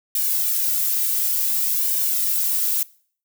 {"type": "noise with flanger", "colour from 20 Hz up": "violet", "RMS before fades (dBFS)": -21, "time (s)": [0.15, 2.83], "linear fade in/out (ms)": 2, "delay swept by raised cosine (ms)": [1.5, 2.8], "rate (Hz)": 0.56, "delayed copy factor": -0.8, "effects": ["noise-tail reverb RT60 0.5 s tail -22 dB re dry"]}